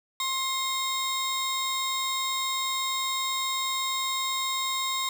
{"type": "tone pair together", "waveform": "30% pulse", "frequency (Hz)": [1059, 3735], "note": ["C6", "A#7"], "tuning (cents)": [21, 3], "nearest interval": "octave + minor seventh", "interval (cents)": 2182, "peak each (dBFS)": -27, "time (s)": [0.2, 5.09], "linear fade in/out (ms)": 2, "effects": []}